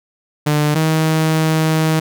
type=tone pair in turn; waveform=sawtooth; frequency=149.5 / 158.39 Hz; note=D3 / D#3; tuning=+31 / +31 cents; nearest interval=minor second; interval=100 cents; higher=second; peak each=-9 dBFS; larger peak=neither; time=0.46-0.75 / 0.75-2 s; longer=second; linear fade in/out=10 ms; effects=none